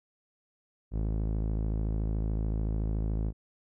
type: tone with low-pass filter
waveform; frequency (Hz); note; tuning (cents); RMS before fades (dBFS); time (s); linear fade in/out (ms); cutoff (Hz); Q
sawtooth; 53.7; A1; -41; -30; 0.91-3.33; 50; 410; 0.58
effects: none